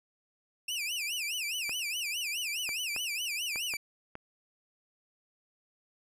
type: tone with vibrato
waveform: sawtooth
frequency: 2637 Hz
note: E7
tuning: in tune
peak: -29 dBFS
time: 0.68-3.77 s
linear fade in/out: 5 ms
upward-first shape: sine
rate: 4.8 Hz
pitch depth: 230 cents each way
type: clicks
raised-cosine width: 0.5 ms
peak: -26 dBFS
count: 6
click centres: 1.694 / 2.691 / 2.963 / 3.559 / 3.738 / 4.154 s
effects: resampled to 32000 Hz